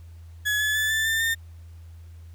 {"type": "tone with pitch steps", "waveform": "35% pulse", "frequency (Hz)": [1693, 1716.6, 1740.6, 1764.9, 1789.5, 1814.5], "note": ["G#6", "A6", "A6", "A6", "A6", "A#6"], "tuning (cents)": [33, -43, -19, 5, 29, -47], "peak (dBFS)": -20, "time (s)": [0.45, 1.35], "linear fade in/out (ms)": 20, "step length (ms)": 150, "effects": ["added 83 Hz sine -41 dBFS peak until 2.34 s", "pink hiss -62 dBFS RMS until 2.34 s"]}